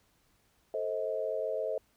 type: chord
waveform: sine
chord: A diminished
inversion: none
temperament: just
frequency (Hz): 440 / 528 / 633.6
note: A4 / C5 / Eb5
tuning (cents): 0 / +16 / +31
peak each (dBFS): -36 / -35 / -34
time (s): 0.74-1.78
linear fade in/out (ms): 2
effects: pink hiss -70 dBFS RMS until 1.96 s